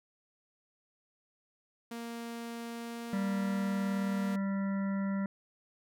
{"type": "tone with pitch glide", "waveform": "sawtooth", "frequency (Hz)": [233.1, 234.9], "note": ["A#3", "A#3"], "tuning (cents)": [0, 13], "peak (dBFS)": -35, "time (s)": [1.91, 4.36], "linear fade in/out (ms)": 5, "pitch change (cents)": 13, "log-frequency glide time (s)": [2.69, 3.58]}
{"type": "harmonic tone", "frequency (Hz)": 196, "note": "G3", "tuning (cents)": 0, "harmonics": [1, 3, 5, 7, 9, 10], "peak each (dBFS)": [-30, -44, -48, -47, -52, -51], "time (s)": [3.13, 5.26], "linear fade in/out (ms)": 2}
{"effects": []}